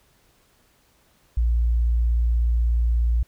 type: tone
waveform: sine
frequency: 58.27 Hz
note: A#1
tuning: in tune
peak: -16 dBFS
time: 1.37-3.23 s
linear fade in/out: 5 ms
effects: tanh soft clip ceiling -13 dBFS + pink hiss -61 dBFS RMS until 3.27 s